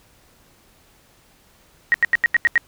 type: tone bursts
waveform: sine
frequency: 1885 Hz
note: A#6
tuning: 19 cents sharp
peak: -11 dBFS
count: 7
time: 1.92-2.578 s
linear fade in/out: 0 ms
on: 22 ms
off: 84 ms
effects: pink hiss -55 dBFS RMS until 2.67 s